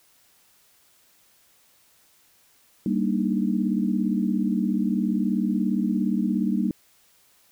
sine chord, Eb major seventh, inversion first, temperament equal, 196 / 233.1 / 293.7 / 311.1 Hz, G3 / Bb3 / D4 / Eb4, 0 / 0 / 0 / 0 cents, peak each -24 / -25 / -30 / -30 dBFS, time 2.86-6.71 s, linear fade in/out 2 ms, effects white hiss -60 dBFS RMS until 7.51 s

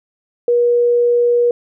sine tone, 480 Hz, B4, 49 cents flat, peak -10 dBFS, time 0.48-1.51 s, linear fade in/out 2 ms, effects none

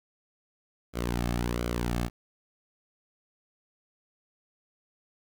sawtooth tone with flanger, 59.5 Hz, A#1, 36 cents sharp, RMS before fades -30 dBFS, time 0.93-2.1 s, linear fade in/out 50 ms, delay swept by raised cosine 1.1 to 2.09 ms, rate 1.4 Hz, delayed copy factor -0.6, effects 10-bit

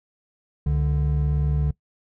triangle tone pair together, 69 / 146.56 Hz, C#2 / D3, -7 / -3 cents, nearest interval octave + minor second, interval 1304 cents, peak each -20 dBFS, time 0.66-1.71 s, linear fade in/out 5 ms, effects noise-tail reverb RT60 0.1 s tail -20 dB re dry

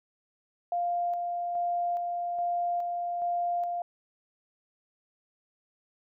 sine tone with tremolo, 699 Hz, F5, 1 cent sharp, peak -26 dBFS, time 0.72-3.82 s, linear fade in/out 2 ms, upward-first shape square, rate 1.2 Hz, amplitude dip 30%, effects none

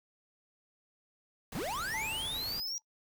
pink noise, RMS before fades -45 dBFS, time 1.52-2.6 s, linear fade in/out 2 ms
square linear sweep, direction up, 116.54 to 5770 Hz, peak -35 dBFS, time 1.55-2.78 s, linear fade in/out 0 ms
sine tone with exponential decay, 880 Hz, A5, in tune, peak -36 dBFS, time 1.94-2.82 s, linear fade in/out 0 ms, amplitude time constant 190 ms
effects noise-tail reverb RT60 0.1 s tail -24 dB re dry

